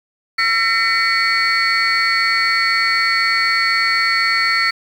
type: tone cluster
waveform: sine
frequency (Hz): 1352 / 1830 / 2026 / 2250 / 4412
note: E6 / A#6 / B6 / C#7 / C#8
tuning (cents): +43 / -32 / +44 / +25 / -9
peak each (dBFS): -19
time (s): 0.38-4.71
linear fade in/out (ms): 10
effects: tanh soft clip ceiling -7 dBFS + 7-bit